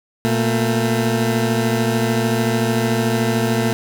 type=tone pair together; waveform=20% pulse; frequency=118.9 / 224.3 Hz; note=A#2 / A3; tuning=+35 / +34 cents; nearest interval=major seventh; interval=1099 cents; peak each=-14 dBFS; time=0.25-3.73 s; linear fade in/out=0 ms; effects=none